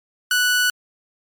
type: tone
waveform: sawtooth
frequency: 1480 Hz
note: F#6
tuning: in tune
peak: -12 dBFS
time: 0.31-0.7 s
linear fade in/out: 2 ms
effects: MP3 96 kbps